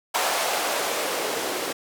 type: noise with band-pass filter sweep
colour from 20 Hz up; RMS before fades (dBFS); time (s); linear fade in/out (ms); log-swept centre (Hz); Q
blue; -26; 0.14-1.73; 10; 720 to 370; 1.7
effects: none